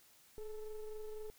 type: ring-modulated tone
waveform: triangle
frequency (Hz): 220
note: A3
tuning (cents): 0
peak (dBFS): -37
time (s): 0.38-1.3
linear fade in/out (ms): 0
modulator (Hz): 208
effects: white hiss -65 dBFS RMS until 1.38 s